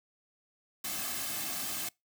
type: noise with comb filter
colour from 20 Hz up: white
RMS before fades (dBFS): -36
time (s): 0.84-1.89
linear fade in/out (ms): 5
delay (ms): 2.1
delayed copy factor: -0.65
effects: noise-tail reverb RT60 0.2 s tail -25 dB re dry